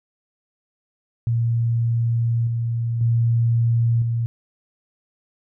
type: tone with level steps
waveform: sine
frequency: 116.54 Hz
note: A#2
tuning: in tune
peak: -17 / -20 / -15 / -19 dBFS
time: 1.27-4.26 s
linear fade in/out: 0 ms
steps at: 2.47 / 3.01 / 4.02 s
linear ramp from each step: 2 ms
effects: none